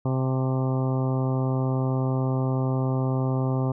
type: harmonic tone with a mistuned harmonic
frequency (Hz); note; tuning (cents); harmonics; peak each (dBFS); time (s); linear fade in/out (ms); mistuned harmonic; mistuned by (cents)
130.9; C3; +1; 1 / 2 / 3 / 4 / 5 / 6 / 7 / 8 / 9; -23 / -29 / -33 / -35 / -37 / -39 / -40 / -41 / -42; 0.05-3.72; 5; 7; -37
effects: none